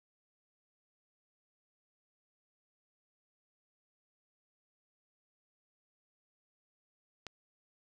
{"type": "click", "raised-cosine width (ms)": 0.2, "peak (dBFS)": -25, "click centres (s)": 7.267, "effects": []}